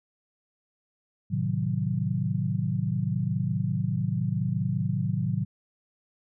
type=chord; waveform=sine; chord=A diminished seventh; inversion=none; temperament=equal; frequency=110 / 130.81 / 155.56 / 185 Hz; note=A2 / C3 / Eb3 / Gb3; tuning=0 / 0 / 0 / 0 cents; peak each=-30 dBFS; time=1.3-5.45 s; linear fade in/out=20 ms; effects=none